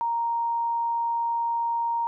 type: tone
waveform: sine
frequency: 932.3 Hz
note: A#5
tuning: in tune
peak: -23 dBFS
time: 0.01-2.07 s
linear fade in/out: 0 ms
effects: none